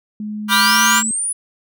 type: tone with pitch glide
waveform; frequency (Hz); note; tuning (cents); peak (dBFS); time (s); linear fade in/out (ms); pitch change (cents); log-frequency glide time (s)
sine; 211.3 to 220.1; G#3 to A3; +30 to +1; -23; 0.2-1.11; 2; +71; 0.62-0.83
type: chord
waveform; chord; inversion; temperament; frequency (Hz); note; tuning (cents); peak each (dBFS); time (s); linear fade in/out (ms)
sawtooth; G dominant seventh; first; just; 980 / 1176 / 1411.2 / 1568; B5 / D6 / F6 / G6; -14 / +2 / +18 / 0; -14; 0.48-1.03; 50
type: linear sweep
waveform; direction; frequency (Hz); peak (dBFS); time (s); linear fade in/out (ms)
sine; up; 3533 to 10000; -18; 0.51-1.33; 10
effects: none